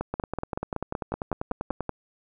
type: two click trains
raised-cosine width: 1 ms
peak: -14 / -15 dBFS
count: 11 / 18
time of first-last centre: 0.01-1.893 / 0.14-1.807 s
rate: 5.31 / 10.2 Hz
effects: none